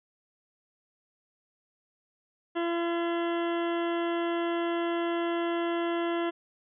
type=harmonic tone with a mistuned harmonic; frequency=340 Hz; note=F4; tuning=46 cents flat; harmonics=1 / 2 / 3 / 4 / 5 / 6 / 8 / 9 / 10; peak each=-28 / -34 / -38 / -40 / -42 / -44 / -46 / -47 / -48 dBFS; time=2.55-6.31 s; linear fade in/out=20 ms; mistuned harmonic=10; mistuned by=-24 cents; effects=none